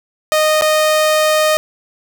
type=tone with dropouts; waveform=sawtooth; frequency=618 Hz; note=D#5; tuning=12 cents flat; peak=-7 dBFS; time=0.32-1.57 s; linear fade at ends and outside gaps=0 ms; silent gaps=0.611-0.621 s; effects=none